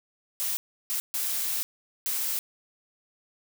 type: noise bursts at uneven times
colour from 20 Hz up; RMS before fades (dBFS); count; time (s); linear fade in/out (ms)
blue; -29; 4; 0.4-0.57 / 0.9-1 / 1.14-1.63 / 2.06-2.39; 0
effects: none